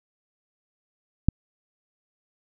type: click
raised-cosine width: 5 ms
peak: -5 dBFS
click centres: 1.286 s
effects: none